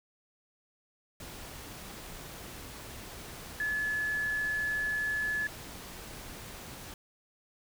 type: tone in noise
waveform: sine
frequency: 1715 Hz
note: A6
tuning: 45 cents flat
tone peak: -29 dBFS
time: 3.6-5.47 s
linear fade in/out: 2 ms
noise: pink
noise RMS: -45 dBFS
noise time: 1.2-6.94 s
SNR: +13 dB
effects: none